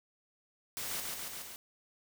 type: noise with echo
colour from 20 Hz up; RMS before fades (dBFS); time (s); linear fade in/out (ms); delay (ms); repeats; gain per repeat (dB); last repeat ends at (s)
white; -39; 0.77-1; 0; 140; 4; -2; 1.56
effects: none